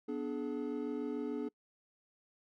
triangle chord, G# diminished, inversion first, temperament equal with one note detuned, 246.9 / 293.7 / 426 Hz, B3 / D4 / G#4, 0 / 0 / +44 cents, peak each -38 / -37 / -38 dBFS, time 0.08-1.49 s, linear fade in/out 10 ms, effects noise-tail reverb RT60 0.1 s tail -26 dB re dry

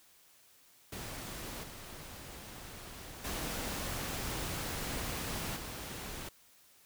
pink noise with level steps, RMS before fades -43 / -48 / -38 / -43 dBFS, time 0.92-6.29 s, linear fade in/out 5 ms, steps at 1.63 / 3.24 / 5.56 s, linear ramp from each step 10 ms, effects white hiss -63 dBFS RMS until 6.85 s

